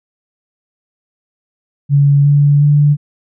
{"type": "tone with pitch steps", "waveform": "sine", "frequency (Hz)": [142, 144.15, 146.33], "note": ["C#3", "D3", "D3"], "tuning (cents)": [42, -32, -6], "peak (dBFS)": -6, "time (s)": [1.89, 2.97], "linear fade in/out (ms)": 50, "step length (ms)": 360, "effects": []}